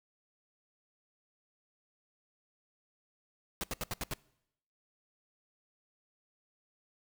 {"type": "noise bursts", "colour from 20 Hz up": "pink", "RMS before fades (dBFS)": -36, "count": 6, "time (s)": [3.61, 4.136], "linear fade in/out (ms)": 0, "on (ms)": 26, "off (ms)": 74, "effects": ["noise-tail reverb RT60 0.8 s tail -23 dB re dry"]}